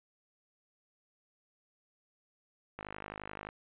click train, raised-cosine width 0.5 ms, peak -26 dBFS, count 37, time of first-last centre 2.79-3.489 s, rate 51.5 Hz, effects resampled to 8000 Hz

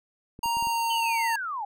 clicks, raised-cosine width 3 ms, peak -30 dBFS, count 5, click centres 0.391 / 0.459 / 0.57 / 0.625 / 0.671 s
square tone with pitch glide, 932 to 917 Hz, A#5 to A#5, -1 to -29 cents, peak -25 dBFS, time 0.43-1.36 s, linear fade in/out 5 ms, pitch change -28 cents, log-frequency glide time 0.56-0.97 s
sine linear sweep, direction down, 3098 to 775 Hz, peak -29 dBFS, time 0.9-1.65 s, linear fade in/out 5 ms
effects none

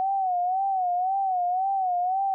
sine tone with vibrato, 746 Hz, F#5, 14 cents sharp, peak -22 dBFS, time 0-2.34 s, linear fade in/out 0 ms, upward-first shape sine, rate 1.9 Hz, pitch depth 92 cents each way, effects none

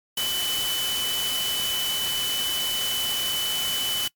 sine tone in noise, 3000 Hz, F#7, 23 cents sharp, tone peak -25 dBFS, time 0.17-4.08 s, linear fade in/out 5 ms, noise white, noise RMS -29 dBFS, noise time 0.17-4.08 s, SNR +1 dB, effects noise-tail reverb RT60 0.1 s tail -23 dB re dry + MP3 96 kbps

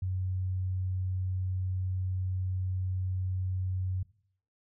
sine tone, 92.9 Hz, F#2, 7 cents sharp, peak -29 dBFS, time 0.02-4.03 s, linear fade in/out 5 ms, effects noise-tail reverb RT60 0.6 s tail -20 dB re dry

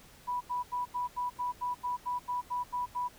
sine tone bursts, 984 Hz, B5, 7 cents flat, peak -30 dBFS, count 13, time 0.27-3.086 s, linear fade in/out 20 ms, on 140 ms, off 83 ms, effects pink hiss -56 dBFS RMS until 3.18 s

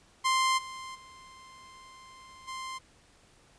sawtooth tone with level steps, 1046.5 Hz, C6, in tune, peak -20 / -36 / -46 / -33 dBFS, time 0.24-2.79 s, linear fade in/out 20 ms, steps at 0.57 / 0.94 / 2.47 s, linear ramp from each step 20 ms, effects pink hiss -61 dBFS RMS until 3.58 s + resampled to 22050 Hz

